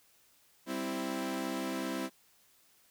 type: chord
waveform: sawtooth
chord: C major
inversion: second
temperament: equal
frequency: 196 / 261.6 / 329.6 Hz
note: G3 / C4 / E4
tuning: 0 / 0 / 0 cents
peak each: -37 / -33 / -34 dBFS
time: 0.66-2.1 s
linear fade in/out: 50 ms
effects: white hiss -66 dBFS RMS until 2.9 s